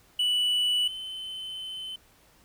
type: tone pair in turn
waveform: triangle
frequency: 2960 / 3057 Hz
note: F#7 / G7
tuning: 0 / -44 cents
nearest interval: minor second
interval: 56 cents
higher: second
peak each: -21 / -33 dBFS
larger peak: first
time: 0.19-0.88 / 0.88-1.96 s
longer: second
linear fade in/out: 5 ms
effects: pink hiss -60 dBFS RMS until 2.44 s